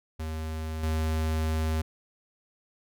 square tone with level steps, 79.1 Hz, D#2, 29 cents sharp, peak -32 / -26 dBFS, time 0.19-1.82 s, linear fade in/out 10 ms, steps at 0.83 s, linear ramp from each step 5 ms, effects none

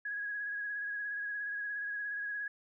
sine tone with vibrato, 1661.2 Hz, G#6, in tune, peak -35 dBFS, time 0.05-2.48 s, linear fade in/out 5 ms, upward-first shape sine, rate 17 Hz, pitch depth 29 cents each way, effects none

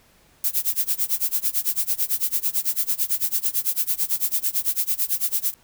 violet noise with tremolo, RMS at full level -20 dBFS, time 0.44-5.54 s, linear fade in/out 0 ms, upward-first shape sine, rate 9 Hz, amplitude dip 95%, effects pink hiss -57 dBFS RMS until 5.63 s

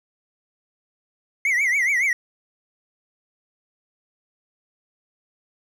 triangle tone with vibrato, 2091 Hz, C7, 2 cents flat, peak -16 dBFS, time 1.45-2.13 s, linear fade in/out 2 ms, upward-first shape triangle, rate 7.1 Hz, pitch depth 190 cents each way, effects none

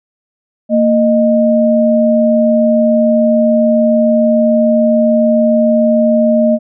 sine tone pair together, 230 / 616.9 Hz, A#3 / D#5, -23 / -15 cents, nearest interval octave + perfect fourth, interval 1708 cents, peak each -10 dBFS, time 0.69-6.59 s, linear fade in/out 50 ms, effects none

